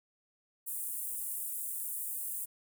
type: high-pass noise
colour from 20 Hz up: pink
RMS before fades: -38 dBFS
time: 0.66-2.46 s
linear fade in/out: 20 ms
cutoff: 8600 Hz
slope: 48 dB/octave
effects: none